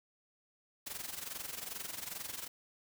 white noise with amplitude modulation, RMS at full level -40 dBFS, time 0.86-2.48 s, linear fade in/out 10 ms, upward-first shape sine, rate 22.4 Hz, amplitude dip 75%, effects none

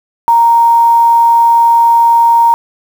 sine tone with quantisation, 931 Hz, A#5, 2 cents flat, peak -4 dBFS, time 0.28-2.54 s, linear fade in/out 0 ms, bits 5, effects none

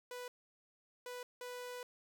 sawtooth tone bursts at uneven times, 493.9 Hz, B4, in tune, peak -40 dBFS, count 3, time 0.11-0.28 / 1.06-1.23 / 1.41-1.83 s, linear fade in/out 2 ms, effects none

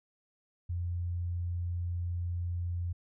sine tone, 87.31 Hz, F2, in tune, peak -31 dBFS, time 0.69-2.93 s, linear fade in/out 10 ms, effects none

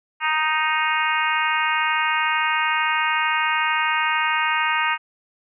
harmonic tone, 311.1 Hz, D#4, in tune, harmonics 3 / 4 / 5 / 6 / 7 / 8 / 9, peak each -24 / -25 / -26 / -27 / -27 / -28 / -29 dBFS, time 0.2-4.98 s, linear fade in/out 50 ms, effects none

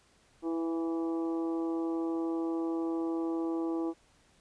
harmonic tone with a mistuned harmonic, 164.81 Hz, E3, in tune, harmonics 2 / 3 / 4 / 5 / 6 / 7, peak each -30 / -41 / -47 / -45 / -50 / -49 dBFS, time 0.42-3.94 s, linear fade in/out 50 ms, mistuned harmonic 4, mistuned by +22 cents, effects pink hiss -65 dBFS RMS until 4.4 s + resampled to 22050 Hz

